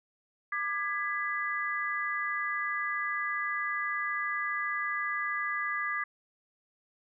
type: chord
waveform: sine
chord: G# diminished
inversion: second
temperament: just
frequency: 1196.1 / 1661.2 / 1993.5 Hz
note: D6 / G#6 / B6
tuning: +31 / 0 / +16 cents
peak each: -34 dBFS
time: 0.52-6.04 s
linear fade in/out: 5 ms
effects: none